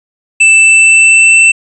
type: tone with pitch glide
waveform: square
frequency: 2648 to 2674 Hz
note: E7 to E7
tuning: +7 to +24 cents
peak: -3 dBFS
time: 0.4-1.52 s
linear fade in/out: 10 ms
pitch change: +17 cents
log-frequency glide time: 0.52-1.4 s
effects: resampled to 22050 Hz